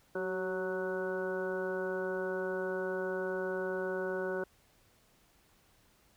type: harmonic tone with a mistuned harmonic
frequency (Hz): 185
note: F#3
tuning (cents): 0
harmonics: 1 / 2 / 3 / 4 / 5 / 6 / 7 / 8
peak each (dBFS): -44 / -35 / -38 / -50 / -47 / -50 / -52 / -41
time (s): 0.15-4.44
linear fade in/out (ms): 5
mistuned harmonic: 2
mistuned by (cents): +34
effects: pink hiss -67 dBFS RMS until 6.16 s